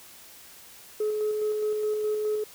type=tone with tremolo; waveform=sine; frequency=425.8 Hz; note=G#4; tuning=43 cents sharp; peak=-22 dBFS; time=1-2.44 s; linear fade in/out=5 ms; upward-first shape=square; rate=4.8 Hz; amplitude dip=30%; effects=tanh soft clip ceiling -21 dBFS + white hiss -49 dBFS RMS until 2.54 s